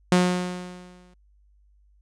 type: tone with exponential decay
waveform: sawtooth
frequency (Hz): 180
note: F#3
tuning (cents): -47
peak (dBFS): -11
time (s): 0.12-1.14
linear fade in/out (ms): 2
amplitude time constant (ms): 220
effects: added 50 Hz sine -56 dBFS peak until 2.01 s + resampled to 22050 Hz